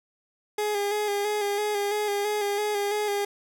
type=tone with vibrato; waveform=30% pulse; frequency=412.8 Hz; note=G#4; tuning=10 cents flat; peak=-22 dBFS; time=0.58-3.25 s; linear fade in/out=5 ms; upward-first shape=square; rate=3 Hz; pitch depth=30 cents each way; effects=none